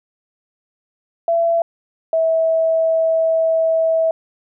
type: tone pair in turn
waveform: sine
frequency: 672 / 649.9 Hz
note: E5 / E5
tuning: +33 / -25 cents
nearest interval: minor second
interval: 58 cents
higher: first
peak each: -13 dBFS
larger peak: neither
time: 1.28-1.62 / 2.13-4.11 s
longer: second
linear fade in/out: 2 ms
effects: none